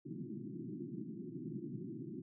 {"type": "band-pass noise", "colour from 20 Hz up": "white", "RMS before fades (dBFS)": -45, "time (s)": [0.05, 2.22], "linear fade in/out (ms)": 10, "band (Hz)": [120, 360], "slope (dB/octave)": 96, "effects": []}